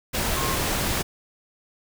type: tone in noise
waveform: sine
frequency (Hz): 1071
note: C6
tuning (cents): +40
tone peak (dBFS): -29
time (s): 0.35-0.57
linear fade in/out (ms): 20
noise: pink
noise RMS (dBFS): -25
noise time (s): 0.13-1.03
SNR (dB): -7
effects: none